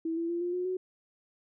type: tone with pitch steps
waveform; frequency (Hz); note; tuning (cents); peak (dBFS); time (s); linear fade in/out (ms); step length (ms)
sine; 326.6 / 334.8 / 343.2 / 351.9 / 360.7 / 369.8; E4 / E4 / F4 / F4 / F#4 / F#4; -16 / +27 / -30 / +13 / -44 / -1; -29; 0.05-0.77; 5; 120
effects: none